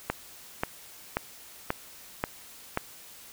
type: click train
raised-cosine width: 0.5 ms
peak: -11 dBFS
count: 6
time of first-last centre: 0.1-2.774 s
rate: 1.87 Hz
effects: white hiss -49 dBFS RMS until 3.32 s